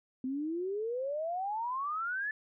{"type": "exponential sweep", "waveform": "sine", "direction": "up", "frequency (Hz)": [252.6, 1760], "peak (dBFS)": -32, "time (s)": [0.24, 2.31], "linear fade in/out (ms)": 2, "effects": []}